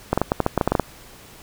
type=clicks; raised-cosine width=1 ms; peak=-3 dBFS; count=12; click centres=0.13 / 0.176 / 0.216 / 0.319 / 0.403 / 0.464 / 0.577 / 0.612 / 0.676 / 0.72 / 0.752 / 0.797 s; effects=pink hiss -45 dBFS RMS until 1.42 s